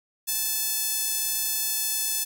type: tone with high-pass filter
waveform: sawtooth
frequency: 871 Hz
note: A5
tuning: 18 cents flat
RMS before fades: -27 dBFS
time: 0.27-2.25 s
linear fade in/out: 20 ms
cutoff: 7200 Hz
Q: 0.65
effects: none